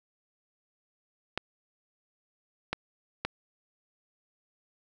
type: clicks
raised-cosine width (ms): 0.3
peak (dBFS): -13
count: 3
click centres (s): 1.376 / 2.73 / 3.25
effects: none